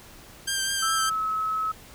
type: tone with vibrato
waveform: 10% pulse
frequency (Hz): 1582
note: G6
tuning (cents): +15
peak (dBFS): -16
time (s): 0.47-1.1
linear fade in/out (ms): 10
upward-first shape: triangle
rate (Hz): 4.9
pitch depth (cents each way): 23
type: tone with pitch glide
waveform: sine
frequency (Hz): 1318.5 to 1289.9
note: E6 to E6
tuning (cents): 0 to -38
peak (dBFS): -24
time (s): 0.82-1.72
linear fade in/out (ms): 10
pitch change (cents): -38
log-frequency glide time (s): 0.93-1.22
effects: pink hiss -48 dBFS RMS until 1.94 s